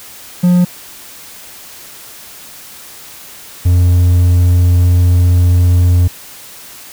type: tone pair in turn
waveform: triangle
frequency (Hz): 178.1 / 88.49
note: F3 / F2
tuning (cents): +34 / +23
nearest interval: octave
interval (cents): 1211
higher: first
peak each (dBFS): -4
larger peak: neither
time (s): 0.43-0.65 / 3.65-6.08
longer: second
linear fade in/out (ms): 10
effects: white hiss -34 dBFS RMS until 6.92 s